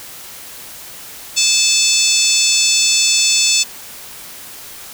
harmonic tone with a mistuned harmonic, 882 Hz, A5, 4 cents sharp, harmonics 3 / 4 / 5 / 6 / 7 / 8 / 9, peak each -19 / -19 / -19 / -19 / -19 / -19 / -19 dBFS, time 1.36-3.64 s, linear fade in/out 20 ms, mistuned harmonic 3, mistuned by -23 cents, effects white hiss -34 dBFS RMS until 4.93 s

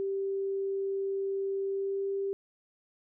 sine tone with pitch glide, 391.1 to 393.8 Hz, G4 to G4, -4 to +8 cents, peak -29 dBFS, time 0-2.33 s, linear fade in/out 0 ms, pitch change +12 cents, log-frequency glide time 1.65-2.11 s, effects none

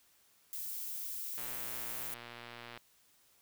violet noise, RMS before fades -41 dBFS, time 0.53-2.14 s, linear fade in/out 0 ms
click train, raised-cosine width 0.3 ms, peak -31 dBFS, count 167, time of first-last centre 1.38-2.775 s, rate 119 Hz
effects white hiss -68 dBFS RMS until 3.41 s

